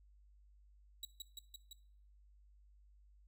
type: tone with echo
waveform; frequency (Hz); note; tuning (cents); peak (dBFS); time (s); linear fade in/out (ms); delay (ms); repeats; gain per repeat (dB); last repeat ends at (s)
sawtooth; 3881; B7; -31; -39; 1.03-1.05; 2; 170; 4; -2; 1.73
effects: noise-tail reverb RT60 0.6 s tail -19 dB re dry + added 50 Hz sine -62 dBFS peak until 3.27 s